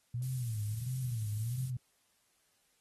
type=tone with vibrato; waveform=sine; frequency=116.54 Hz; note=A#2; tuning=in tune; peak=-33 dBFS; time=0.14-1.77 s; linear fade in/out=5 ms; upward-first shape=sine; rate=1.5 Hz; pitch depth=190 cents each way
type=noise; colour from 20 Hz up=violet; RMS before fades=-46 dBFS; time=0.22-1.7 s; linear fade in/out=2 ms
effects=white hiss -73 dBFS RMS until 2.8 s + AAC 32 kbps